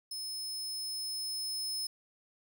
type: tone with level ramp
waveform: sawtooth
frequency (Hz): 5200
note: E8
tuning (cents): -24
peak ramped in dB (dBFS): -35 to -31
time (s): 0.11-1.87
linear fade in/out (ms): 5
effects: none